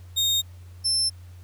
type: tone pair in turn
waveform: 35% pulse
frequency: 3700 / 5319 Hz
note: A#7 / E8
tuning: -14 / +15 cents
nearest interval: tritone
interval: 629 cents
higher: second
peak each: -18 dBFS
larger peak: neither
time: 0.16-0.42 / 0.84-1.1 s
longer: neither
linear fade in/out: 20 ms
effects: added 89 Hz sine -41 dBFS peak until 1.43 s + pink hiss -58 dBFS RMS until 1.43 s